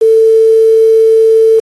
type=tone with quantisation; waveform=sine; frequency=445.8 Hz; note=A4; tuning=23 cents sharp; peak=-3 dBFS; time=0.01-1.6 s; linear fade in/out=10 ms; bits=5; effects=AAC 32 kbps